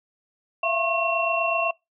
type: tone cluster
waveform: sine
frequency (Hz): 666 / 694 / 1083 / 2721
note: E5 / F5 / C#6 / F7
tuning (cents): +18 / -11 / -41 / -46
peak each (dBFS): -25 / -30 / -27 / -25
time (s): 0.63-1.71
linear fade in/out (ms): 5
effects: noise-tail reverb RT60 0.2 s tail -23 dB re dry